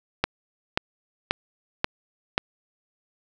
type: click train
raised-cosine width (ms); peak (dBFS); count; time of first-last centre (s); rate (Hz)
0.3; -4; 5; 0.24-2.379; 1.87
effects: none